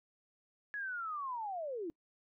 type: linear sweep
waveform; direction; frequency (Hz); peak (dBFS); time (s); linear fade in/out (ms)
sine; down; 1699 to 308; -37; 0.74-1.9; 0
effects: noise-tail reverb RT60 0.1 s tail -26 dB re dry